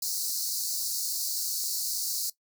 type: high-pass noise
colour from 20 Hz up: pink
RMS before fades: -31 dBFS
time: 0.02-2.3 s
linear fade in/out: 5 ms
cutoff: 4200 Hz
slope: 96 dB/octave
effects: noise-tail reverb RT60 0.1 s tail -18 dB re dry